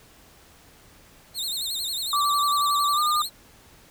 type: tone with vibrato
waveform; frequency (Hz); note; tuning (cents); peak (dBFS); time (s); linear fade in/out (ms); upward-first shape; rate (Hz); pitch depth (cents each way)
sawtooth; 3951; B7; 0; -24; 1.34-3.3; 50; sine; 11; 160
type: tone with pitch glide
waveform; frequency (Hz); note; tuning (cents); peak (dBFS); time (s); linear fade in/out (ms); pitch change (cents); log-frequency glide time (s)
sine; 1162 to 1209.9; D6 to D#6; -19 to -49; -20; 2.13-3.22; 2; +70; 2.94-3
effects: pink hiss -53 dBFS RMS until 3.9 s